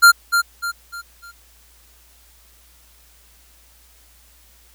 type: tone with echo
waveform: square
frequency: 1392 Hz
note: F6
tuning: 6 cents flat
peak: -6 dBFS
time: 0.02-0.12 s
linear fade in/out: 20 ms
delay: 300 ms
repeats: 4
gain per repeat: -8 dB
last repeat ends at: 1.32 s
effects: added 58 Hz sine -53 dBFS peak until 4.74 s + white hiss -53 dBFS RMS until 4.74 s